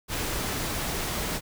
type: noise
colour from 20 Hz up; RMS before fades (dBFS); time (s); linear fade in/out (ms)
pink; -30; 0.08-1.41; 50
effects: none